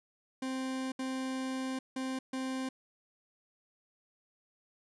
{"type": "tone bursts at uneven times", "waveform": "40% pulse", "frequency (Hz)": 261.6, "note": "C4", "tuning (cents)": 0, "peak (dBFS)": -33, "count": 4, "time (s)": [[0.42, 0.92], [0.99, 1.79], [1.96, 2.19], [2.33, 2.69]], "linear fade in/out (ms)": 5, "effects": ["resampled to 24000 Hz"]}